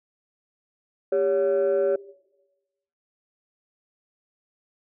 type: tone pair together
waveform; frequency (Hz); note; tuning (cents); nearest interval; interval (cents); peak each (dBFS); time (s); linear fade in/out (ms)
sine; 397.9 / 562.7; G4 / C#5; +26 / +26; tritone; 600; -20; 1.12-1.96; 5
effects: noise-tail reverb RT60 1.0 s tail -20 dB re dry + tanh soft clip ceiling -16 dBFS